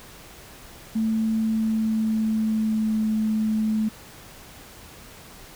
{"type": "tone with pitch glide", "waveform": "sine", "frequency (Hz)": [221.4, 217.3], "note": ["A3", "A3"], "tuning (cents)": [11, -21], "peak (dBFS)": -20, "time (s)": [0.95, 3.89], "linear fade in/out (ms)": 10, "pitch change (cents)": -32, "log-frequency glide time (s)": [1.39, 3.11], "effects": ["pink hiss -45 dBFS RMS until 5.55 s"]}